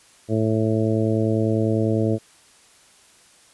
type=harmonic tone; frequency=110 Hz; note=A2; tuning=in tune; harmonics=1 / 2 / 3 / 4 / 5 / 6; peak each=-22 / -24 / -24 / -26 / -28 / -31 dBFS; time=0.28-2.19 s; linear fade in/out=50 ms; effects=white hiss -53 dBFS RMS until 3.53 s + resampled to 24000 Hz